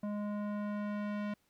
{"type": "tone with low-pass filter sweep", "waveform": "square", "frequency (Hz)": 207.2, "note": "G#3", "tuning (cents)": -4, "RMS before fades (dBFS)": -37, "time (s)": [0.03, 1.34], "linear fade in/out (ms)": 5, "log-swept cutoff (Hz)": [890, 2500], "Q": 0.95, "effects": ["pink hiss -74 dBFS RMS until 1.49 s"]}